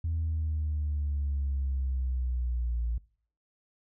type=exponential sweep; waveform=sine; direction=down; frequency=82.41 to 57.1 Hz; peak=-26 dBFS; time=0.04-2.98 s; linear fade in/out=5 ms; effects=noise-tail reverb RT60 0.5 s tail -23 dB re dry + tanh soft clip ceiling -24 dBFS